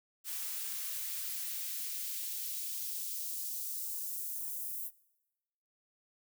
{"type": "noise with high-pass filter sweep", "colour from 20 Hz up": "blue", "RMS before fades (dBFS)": -39, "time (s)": [0.24, 4.91], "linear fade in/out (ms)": 50, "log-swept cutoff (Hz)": [830, 11000], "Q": 0.8, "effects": ["noise-tail reverb RT60 1.0 s tail -22 dB re dry"]}